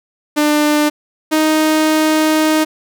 sawtooth tone pair in turn, 298.7 / 311.5 Hz, D4 / D#4, +29 / +2 cents, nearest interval minor second, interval 73 cents, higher second, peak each -7 dBFS, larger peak neither, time 0.36-0.9 / 1.31-2.65 s, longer second, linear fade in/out 20 ms, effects none

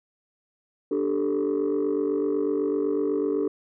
sine chord, D suspended fourth, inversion none, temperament equal, 293.7 / 392 / 440 Hz, D4 / G4 / A4, 0 / 0 / 0 cents, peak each -25 dBFS, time 0.91-3.48 s, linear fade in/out 5 ms, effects tanh soft clip ceiling -18 dBFS

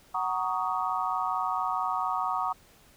sine chord, D# minor seventh, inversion first, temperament just, 746.7 / 933.4 / 1120.1 / 1244.5 Hz, F#5 / A#5 / C#6 / D#6, +16 / +2 / +18 / 0 cents, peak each -32 dBFS, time 0.14-2.53 s, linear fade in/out 10 ms, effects pink hiss -58 dBFS RMS until 2.96 s

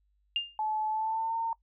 sine tone with exponential decay, 2808 Hz, F7, 9 cents sharp, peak -23 dBFS, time 0.36-0.58 s, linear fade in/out 1 ms, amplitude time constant 46 ms
sine tone with pitch glide, 863 to 911.2 Hz, A5 to A#5, -34 to -40 cents, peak -28 dBFS, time 0.59-1.53 s, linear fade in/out 2 ms, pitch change +94 cents, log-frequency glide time 0.88-1.36 s
effects noise-tail reverb RT60 0.1 s tail -23 dB re dry + added 50 Hz sine -68 dBFS peak until 1.62 s

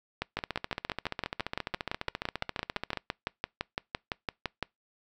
two click trains, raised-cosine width 0.3 ms, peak -14 / -16 dBFS, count 27 / 39, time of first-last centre 0.22-4.627 / 0.37-2.973 s, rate 5.9 / 14.6 Hz, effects noise-tail reverb RT60 0.2 s tail -26 dB re dry

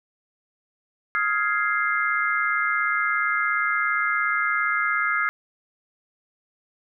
sine chord, F minor seventh, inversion third, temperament equal with one note detuned, 1259.7 / 1396.9 / 1661.2 / 2093 Hz, Eb6 / F6 / Ab6 / C7, +21 / 0 / 0 / 0 cents, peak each -26 dBFS, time 1.15-5.29 s, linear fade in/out 0 ms, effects none

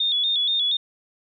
sine tone with vibrato, 3520 Hz, A7, in tune, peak -19 dBFS, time 0-0.77 s, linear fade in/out 5 ms, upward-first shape square, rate 4.2 Hz, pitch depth 62 cents each way, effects none

